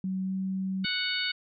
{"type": "tone with pitch glide", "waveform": "sine", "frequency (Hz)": [188.6, 190.13], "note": ["F#3", "F#3"], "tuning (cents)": [33, 47], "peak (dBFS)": -28, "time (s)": [0.04, 0.85], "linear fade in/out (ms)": 2, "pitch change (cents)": 14, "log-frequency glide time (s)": [0.24, 0.32]}
{"type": "harmonic tone", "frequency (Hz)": 740, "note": "F#5", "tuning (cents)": 0, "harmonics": [2, 3, 4, 5, 6], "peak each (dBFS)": [-34, -34, -34, -34, -34], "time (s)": [0.84, 1.32], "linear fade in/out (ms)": 10}
{"effects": []}